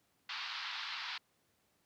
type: band-pass noise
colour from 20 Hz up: white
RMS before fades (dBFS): -42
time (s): 0.29-1.18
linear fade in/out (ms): 5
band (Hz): 870 to 4600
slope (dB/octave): 48
effects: pink hiss -75 dBFS RMS until 1.85 s + high-pass 100 Hz 12 dB/octave